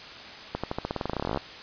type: accelerating click train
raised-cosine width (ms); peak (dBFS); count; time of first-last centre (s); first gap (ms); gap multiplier
1; -14; 22; 0.55-1.374; 86; 0.91
effects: white hiss -42 dBFS RMS until 1.62 s + resampled to 11025 Hz